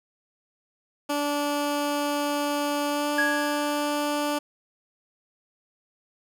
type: tone with pitch glide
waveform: 15% pulse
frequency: 290.4 to 293.3 Hz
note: D4 to D4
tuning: -19 to -2 cents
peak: -18 dBFS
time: 1.09-4.39 s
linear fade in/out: 10 ms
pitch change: +17 cents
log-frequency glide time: 2.9-3.1 s
type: tone with exponential decay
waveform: triangle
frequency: 1661.2 Hz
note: G#6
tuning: in tune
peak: -18 dBFS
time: 3.18-4.06 s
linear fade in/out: 5 ms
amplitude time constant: 190 ms
effects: none